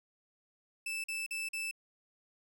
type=tone bursts; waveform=40% pulse; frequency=2637 Hz; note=E7; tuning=in tune; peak=-34 dBFS; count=4; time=0.86-1.712 s; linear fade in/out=5 ms; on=180 ms; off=44 ms; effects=none